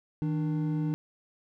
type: tone pair together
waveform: triangle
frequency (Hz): 158 / 298.3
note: D#3 / D4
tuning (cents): +27 / +27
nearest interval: major seventh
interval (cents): 1100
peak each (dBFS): -26 / -30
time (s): 0.22-0.94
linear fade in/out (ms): 0
effects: none